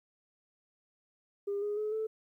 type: tone with pitch steps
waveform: sine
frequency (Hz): 403 / 414.3 / 426 / 438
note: G4 / G#4 / G#4 / A4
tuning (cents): +48 / -4 / +44 / -8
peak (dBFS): -30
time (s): 1.47-2.07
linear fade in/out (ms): 10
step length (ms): 150
effects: tanh soft clip ceiling -27 dBFS + 12-bit